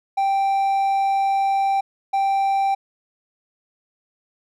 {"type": "tone pair in turn", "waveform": "triangle", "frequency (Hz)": [784, 784], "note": ["G5", "G5"], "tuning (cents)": [0, 0], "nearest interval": "unison", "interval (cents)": 0, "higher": "neither", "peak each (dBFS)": [-15, -15], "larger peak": "neither", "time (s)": [[0.17, 1.81], [2.13, 2.75]], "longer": "first", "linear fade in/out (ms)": 10, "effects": []}